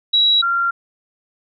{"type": "tone pair in turn", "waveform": "sine", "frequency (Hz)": [3884, 1381.6], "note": ["B7", "F6"], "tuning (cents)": [-30, -19], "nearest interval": "octave + tritone", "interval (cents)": 1789, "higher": "first", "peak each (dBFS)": [-11, -15], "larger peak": "first", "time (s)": [[0.13, 0.42], [0.42, 0.71]], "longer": "neither", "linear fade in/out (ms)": 10, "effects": []}